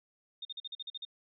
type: tone bursts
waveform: sine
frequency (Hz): 3657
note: A#7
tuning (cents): -34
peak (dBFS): -38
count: 9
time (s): 0.42-1.051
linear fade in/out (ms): 5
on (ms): 31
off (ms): 44
effects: none